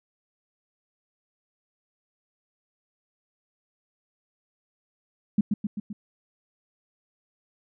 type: tone with echo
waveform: sine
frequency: 207.7 Hz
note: G#3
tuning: in tune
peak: -16 dBFS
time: 5.38-5.41 s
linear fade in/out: 5 ms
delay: 130 ms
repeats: 4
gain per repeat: -4 dB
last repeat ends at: 5.93 s
effects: none